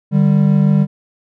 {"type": "tone pair together", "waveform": "triangle", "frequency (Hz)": [149.5, 195.85], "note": ["D3", "G3"], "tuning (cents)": [31, -1], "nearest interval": "perfect fourth", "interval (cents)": 468, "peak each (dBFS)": -10, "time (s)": [0.11, 0.87], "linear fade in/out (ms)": 50, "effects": []}